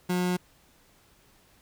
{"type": "tone", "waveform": "30% pulse", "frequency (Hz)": 179.9, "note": "F#3", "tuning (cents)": -48, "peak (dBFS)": -22, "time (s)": [0.09, 0.37], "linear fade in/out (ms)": 10, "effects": ["pink hiss -61 dBFS RMS until 1.61 s"]}